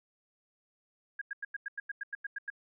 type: tone bursts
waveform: sine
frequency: 1630 Hz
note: G#6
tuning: 33 cents flat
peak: -34 dBFS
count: 12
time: 1.19-2.502 s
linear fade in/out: 5 ms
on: 25 ms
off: 92 ms
effects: none